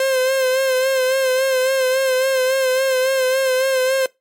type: tone with vibrato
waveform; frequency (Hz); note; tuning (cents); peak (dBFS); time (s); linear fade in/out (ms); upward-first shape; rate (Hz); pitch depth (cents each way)
45% pulse; 523.3; C5; 0; -15; 0-4.06; 2; sine; 3.6; 41
effects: noise-tail reverb RT60 0.2 s tail -22 dB re dry + MP3 64 kbps